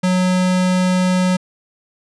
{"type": "tone", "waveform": "square", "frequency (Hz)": 183.4, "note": "F#3", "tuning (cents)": -15, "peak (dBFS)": -14, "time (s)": [0.03, 1.37], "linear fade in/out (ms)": 10, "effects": ["resampled to 22050 Hz"]}